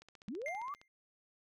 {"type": "click train", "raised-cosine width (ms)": 0.2, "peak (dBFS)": -38, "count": 13, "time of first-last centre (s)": [0.02, 0.815], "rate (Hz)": 15.1}
{"type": "linear sweep", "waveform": "sine", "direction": "up", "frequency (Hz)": [183.2, 1194], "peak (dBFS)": -39, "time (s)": [0.28, 0.74], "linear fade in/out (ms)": 0}
{"type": "tone with exponential decay", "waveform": "triangle", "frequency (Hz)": 2099, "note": "C7", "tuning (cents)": 5, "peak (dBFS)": -35, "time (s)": [0.46, 0.88], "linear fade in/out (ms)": 1, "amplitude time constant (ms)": 91}
{"effects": []}